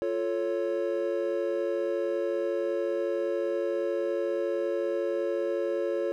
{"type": "chord", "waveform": "triangle", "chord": "F augmented", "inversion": "none", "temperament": "equal", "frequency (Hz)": [349.2, 440, 554.4], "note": ["F4", "A4", "C#5"], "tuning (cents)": [0, 0, 0], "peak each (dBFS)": [-29, -30, -28], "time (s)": [0.02, 6.12], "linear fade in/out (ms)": 0, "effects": []}